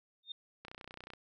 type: tone with exponential growth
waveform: sine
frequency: 3653 Hz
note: A#7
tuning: 36 cents flat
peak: -36 dBFS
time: 0.23-0.32 s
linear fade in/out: 5 ms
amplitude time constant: 18 ms
type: click train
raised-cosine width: 0.3 ms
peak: -31 dBFS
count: 16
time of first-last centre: 0.65-1.135 s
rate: 30.9 Hz
effects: none